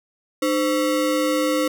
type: ring-modulated tone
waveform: square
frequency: 410.1 Hz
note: G#4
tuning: 22 cents flat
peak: -16 dBFS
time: 0.42-1.68 s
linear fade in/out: 5 ms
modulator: 107 Hz
effects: none